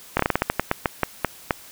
slowing click train, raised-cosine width 0.5 ms, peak -3 dBFS, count 14, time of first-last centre 0.17-1.508 s, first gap 24 ms, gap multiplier 1.22, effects white hiss -45 dBFS RMS until 1.71 s

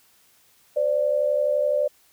sine tone pair together, 515.5 / 587.3 Hz, C5 / D5, -26 / 0 cents, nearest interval major second, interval 226 cents, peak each -25 / -20 dBFS, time 0.76-1.88 s, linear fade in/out 10 ms, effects white hiss -59 dBFS RMS until 2.12 s

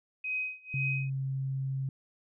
sine tone with tremolo, 2519 Hz, D#7, 21 cents sharp, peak -29 dBFS, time 0.24-1.1 s, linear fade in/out 5 ms, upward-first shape sine, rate 2 Hz, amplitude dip 95%
sine tone with pitch glide, 135.4 to 134.31 Hz, C#3 to C3, -40 to +46 cents, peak -30 dBFS, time 0.74-1.89 s, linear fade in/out 2 ms, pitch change -14 cents, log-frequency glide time 0.99-1.21 s
effects none

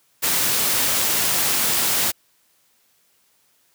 white noise, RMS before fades -20 dBFS, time 0.22-2.12 s, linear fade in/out 20 ms, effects white hiss -62 dBFS RMS until 3.74 s + high-pass 80 Hz 12 dB/octave

